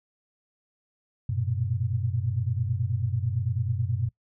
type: tone cluster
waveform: sine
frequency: 94.4 / 115.5 / 124.6 Hz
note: F#2 / A#2 / B2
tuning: +35 / -16 / +16 cents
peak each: -29 dBFS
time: 1.29-4.09 s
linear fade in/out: 5 ms
effects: noise-tail reverb RT60 0.1 s tail -21 dB re dry